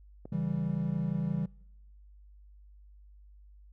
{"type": "click", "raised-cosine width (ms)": 2, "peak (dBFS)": -29, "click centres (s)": 0.255}
{"type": "chord", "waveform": "triangle", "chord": "C# diminished", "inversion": "none", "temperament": "equal", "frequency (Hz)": [138.59, 164.81, 196], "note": ["C#3", "E3", "G3"], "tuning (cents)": [0, 0, 0], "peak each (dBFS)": [-33, -30, -32], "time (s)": [0.32, 1.46], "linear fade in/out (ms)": 5}
{"effects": ["noise-tail reverb RT60 0.8 s tail -25 dB re dry", "added 50 Hz sine -52 dBFS peak until 3.72 s"]}